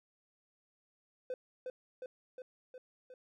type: tone with echo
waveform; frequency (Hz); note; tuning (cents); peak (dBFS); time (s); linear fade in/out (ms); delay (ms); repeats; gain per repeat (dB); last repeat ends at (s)
triangle; 508; B4; +49; -33; 1.3-1.34; 2; 360; 5; -3; 3.14
effects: tanh soft clip ceiling -29 dBFS